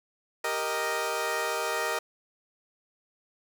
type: chord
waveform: 15% pulse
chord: Eb major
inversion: first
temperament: equal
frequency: 392 / 466.2 / 622.3 Hz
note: G4 / Bb4 / Eb5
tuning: 0 / 0 / 0 cents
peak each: -29 / -25 / -25 dBFS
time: 0.44-1.99 s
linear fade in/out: 5 ms
effects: none